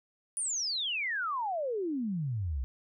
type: exponential sweep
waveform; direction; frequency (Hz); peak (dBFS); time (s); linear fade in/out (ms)
sine; down; 9800 to 59.8; -30; 0.37-2.64; 0
effects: none